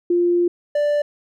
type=tone pair in turn; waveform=sine / triangle; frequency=349.2 / 587.3 Hz; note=F4 / D5; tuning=0 / 0 cents; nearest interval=major sixth; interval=900 cents; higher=second; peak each=-14 dBFS; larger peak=neither; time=0.1-0.48 / 0.75-1.02 s; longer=first; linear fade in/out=5 ms; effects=none